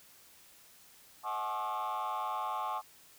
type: tone with frequency modulation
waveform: sine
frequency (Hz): 967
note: B5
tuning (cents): -37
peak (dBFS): -30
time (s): 1.23-2.82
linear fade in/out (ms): 50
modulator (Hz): 110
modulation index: 2.3
effects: tanh soft clip ceiling -32 dBFS + white hiss -59 dBFS RMS until 3.18 s